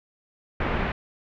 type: low-pass noise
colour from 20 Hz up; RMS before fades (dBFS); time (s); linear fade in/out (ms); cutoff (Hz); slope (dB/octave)
pink; -26; 0.6-0.92; 5; 2500; 24
effects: none